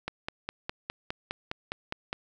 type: click train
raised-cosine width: 0.3 ms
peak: -16 dBFS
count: 11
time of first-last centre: 0.08-2.129 s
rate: 4.88 Hz
effects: none